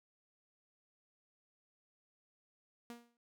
sawtooth tone with exponential decay, 237 Hz, A#3, 29 cents sharp, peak -40 dBFS, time 2.9-3.17 s, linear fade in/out 0 ms, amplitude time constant 58 ms, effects none

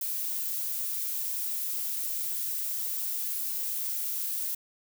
violet noise, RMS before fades -32 dBFS, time 0.01-4.55 s, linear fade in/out 5 ms, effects none

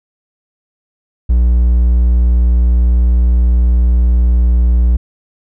triangle tone, 59.9 Hz, A#1, 48 cents sharp, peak -5 dBFS, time 1.29-4.97 s, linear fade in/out 10 ms, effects none

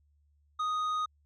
sine tone with tanh clipping, 1244.5 Hz, D#6, in tune, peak -30 dBFS, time 0.59-1.06 s, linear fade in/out 10 ms, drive 7 dB, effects added 73 Hz sine -65 dBFS peak until 1.25 s

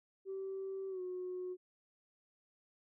sine tone with pitch glide, 385.6 to 364.8 Hz, G4 to F#4, -28 to -24 cents, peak -38 dBFS, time 0.25-1.57 s, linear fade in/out 50 ms, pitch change -96 cents, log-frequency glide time 0.89-1.01 s, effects tanh soft clip ceiling -35 dBFS

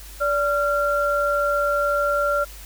sine tone pair together, 579.4 / 1378 Hz, D5 / F6, -24 / -24 cents, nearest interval octave + minor third, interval 1500 cents, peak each -21 dBFS, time 0.2-2.45 s, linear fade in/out 20 ms, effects added 50 Hz sine -39 dBFS peak until 2.65 s + white hiss -43 dBFS RMS until 2.65 s

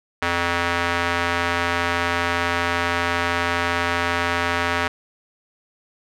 square tone with band-pass filter, 86.3 Hz, F2, 20 cents flat, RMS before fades -22 dBFS, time 0.22-4.88 s, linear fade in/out 5 ms, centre 1700 Hz, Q 1.1, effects none

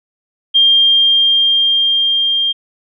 sine tone with level ramp, 3200 Hz, G7, 35 cents sharp, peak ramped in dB -6 to -12 dBFS, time 0.54-2.53 s, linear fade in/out 20 ms, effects none

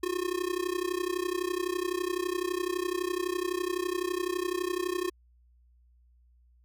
square tone with amplitude modulation, 360 Hz, F#4, 47 cents flat, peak -26 dBFS, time 0.03-5.1 s, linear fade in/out 5 ms, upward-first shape sine, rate 31.9 Hz, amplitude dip 90%, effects added 60 Hz sine -59 dBFS peak until 6.64 s

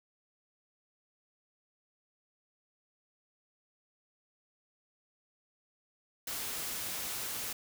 white noise, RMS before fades -38 dBFS, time 6.27-7.53 s, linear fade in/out 5 ms, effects none

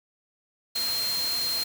sine tone in noise, 4186 Hz, C8, in tune, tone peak -26 dBFS, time 0.75-1.64 s, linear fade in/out 10 ms, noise white, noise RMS -33 dBFS, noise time 0.75-1.64 s, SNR +4 dB, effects none

